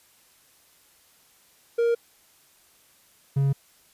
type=tone pair in turn; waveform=triangle; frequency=468 / 138.1 Hz; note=A#4 / C#3; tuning=+7 / -6 cents; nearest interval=octave + major sixth; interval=2113 cents; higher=first; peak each=-17 dBFS; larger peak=neither; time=1.78-1.95 / 3.36-3.53 s; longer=neither; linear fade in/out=10 ms; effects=white hiss -59 dBFS RMS until 3.93 s + resampled to 32000 Hz